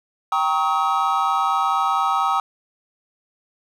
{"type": "chord", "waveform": "triangle", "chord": "Eb dominant seventh", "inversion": "first", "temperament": "equal with one note detuned", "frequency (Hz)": [784, 932.3, 1108.7, 1272.9], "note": ["G5", "Bb5", "Db6", "Eb6"], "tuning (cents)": [0, 0, 0, 39], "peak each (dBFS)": [-21, -23, -23, -19], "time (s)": [0.32, 2.4], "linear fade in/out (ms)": 2, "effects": []}